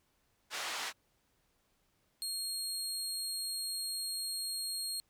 pink band-pass noise, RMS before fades -39 dBFS, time 0.5-0.93 s, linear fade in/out 50 ms, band 930 to 6900 Hz, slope 12 dB/octave
25% pulse tone, 4259 Hz, C8, 30 cents sharp, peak -31 dBFS, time 2.22-5 s, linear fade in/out 0 ms
effects pink hiss -75 dBFS RMS until 5.09 s

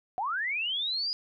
sine linear sweep, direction up, 699 to 4978 Hz, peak -28 dBFS, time 0.18-1.13 s, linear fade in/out 0 ms, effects none

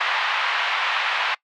pink band-pass noise, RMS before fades -23 dBFS, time 0-1.35 s, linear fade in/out 10 ms, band 890 to 3300 Hz, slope 24 dB/octave, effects noise-tail reverb RT60 0.1 s tail -22 dB re dry

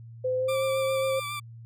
sine tone with pitch glide, 511 to 531.8 Hz, C5 to C5, -41 to +28 cents, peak -24 dBFS, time 0.24-1.2 s, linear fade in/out 10 ms, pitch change +69 cents, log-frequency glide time 0.38-0.55 s
20% pulse tone with vibrato, 1173 Hz, D6, 2 cents flat, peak -27 dBFS, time 0.48-1.4 s, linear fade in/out 10 ms, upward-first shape sine, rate 7.3 Hz, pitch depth 25 cents each way
effects added 115 Hz sine -42 dBFS peak until 1.65 s

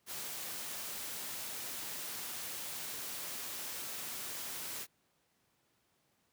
white noise, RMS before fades -42 dBFS, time 0.06-4.87 s, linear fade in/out 50 ms, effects pink hiss -75 dBFS RMS until 6.32 s + high-pass 100 Hz 12 dB/octave

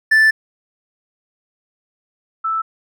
triangle / sine tone pair in turn, 1760 / 1318.5 Hz, A6 / E6, 0 / 0 cents, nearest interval perfect fourth, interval 500 cents, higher first, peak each -7 / -17 dBFS, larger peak first, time 0.11-0.31 / 2.44-2.62 s, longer first, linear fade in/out 10 ms, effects none

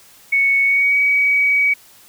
sine tone with pitch glide, 2217 to 2266 Hz, C#7 to C#7, 0 to +37 cents, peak -12 dBFS, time 0.32-1.74 s, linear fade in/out 10 ms, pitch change +37 cents, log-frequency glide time 0.64-0.98 s, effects white hiss -47 dBFS RMS until 2.08 s

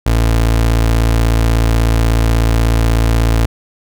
30% pulse tone, 56.4 Hz, A1, 44 cents sharp, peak -7 dBFS, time 0.06-3.46 s, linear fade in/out 5 ms, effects none

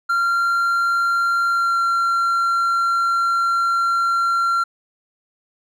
triangle tone with pitch glide, 1381 to 1371.5 Hz, F6 to F6, -20 to -32 cents, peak -14 dBFS, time 0.09-4.64 s, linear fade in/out 10 ms, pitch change -12 cents, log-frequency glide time 1.49-1.79 s, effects none

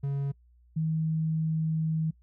triangle / sine tone pair in turn, 139.5 / 158.94 Hz, C#3 / D#3, +11 / +37 cents, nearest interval major second, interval 226 cents, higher second, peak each -25 dBFS, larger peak neither, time 0.03-0.32 / 0.76-2.11 s, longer second, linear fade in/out 10 ms, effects noise-tail reverb RT60 0.1 s tail -25 dB re dry + added 60 Hz sine -57 dBFS peak until 2.22 s

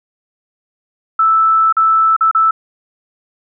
sine tone with dropouts, 1317 Hz, E6, 2 cents flat, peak -8 dBFS, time 1.19-2.51 s, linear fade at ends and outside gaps 5 ms, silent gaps 1.726-1.767 / 2.165-2.208 / 2.313-2.348 s, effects none

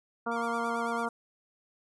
harmonic tone, 233.1 Hz, A#3, in tune, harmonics 1 / 2 / 3 / 4 / 5 / 6, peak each -36 / -36 / -36 / -36 / -36 / -36 dBFS, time 0.26-1.09 s, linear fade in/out 10 ms
sawtooth tone with vibrato, 1108.7 Hz, C#6, in tune, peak -40 dBFS, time 0.31-1.06 s, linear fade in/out 10 ms, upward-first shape sine, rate 9 Hz, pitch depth 110 cents each way
violet noise with tremolo, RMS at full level -45 dBFS, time 0.42-1.09 s, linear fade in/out 2 ms, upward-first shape triangle, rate 9.1 Hz, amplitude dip 95%
effects resampled to 24000 Hz

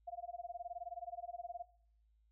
sine tone with tremolo, 698.5 Hz, F5, in tune, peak -40 dBFS, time 0.07-1.63 s, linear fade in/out 10 ms, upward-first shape sine, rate 19 Hz, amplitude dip 100%, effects noise-tail reverb RT60 0.6 s tail -18 dB re dry + added 54 Hz sine -69 dBFS peak until 2.31 s

